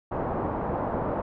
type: low-pass noise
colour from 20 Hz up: white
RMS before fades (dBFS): -29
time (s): 0.11-1.22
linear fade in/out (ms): 10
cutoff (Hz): 950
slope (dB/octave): 24
effects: none